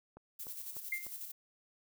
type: click train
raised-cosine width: 1 ms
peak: -38 dBFS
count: 4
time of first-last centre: 0.17-1.066 s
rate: 3.35 Hz
type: noise with tremolo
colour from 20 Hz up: violet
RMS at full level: -43 dBFS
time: 0.39-1.32 s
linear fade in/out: 10 ms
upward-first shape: square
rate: 11 Hz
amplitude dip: 45%
type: tone with exponential decay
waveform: sine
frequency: 2100 Hz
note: C7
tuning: 6 cents sharp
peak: -30 dBFS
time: 0.92-1.11 s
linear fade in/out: 5 ms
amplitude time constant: 41 ms
effects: none